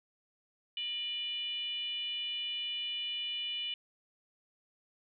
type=tone with frequency modulation; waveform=sine; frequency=2954 Hz; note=F#7; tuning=3 cents flat; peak=-34 dBFS; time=0.77-3.74 s; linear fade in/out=2 ms; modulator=549 Hz; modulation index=0.63; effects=none